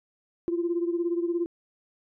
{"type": "beating tone pair", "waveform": "sine", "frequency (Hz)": [340.4, 357.4], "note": ["F4", "F4"], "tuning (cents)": [-44, 40], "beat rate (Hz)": 17, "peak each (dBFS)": [-25, -30], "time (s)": [0.48, 1.46], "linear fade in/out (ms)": 0, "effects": ["tanh soft clip ceiling -17 dBFS"]}